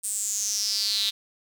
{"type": "tone with high-pass filter sweep", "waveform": "square", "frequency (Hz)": 103.83, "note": "G#2", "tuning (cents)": 0, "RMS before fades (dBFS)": -27, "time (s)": [0.03, 1.11], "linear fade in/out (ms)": 20, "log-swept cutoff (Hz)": [8700, 3700], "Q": 7.4, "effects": []}